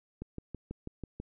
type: click train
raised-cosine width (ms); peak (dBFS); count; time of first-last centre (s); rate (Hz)
3; -26; 7; 0.22-1.2; 6.12
effects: none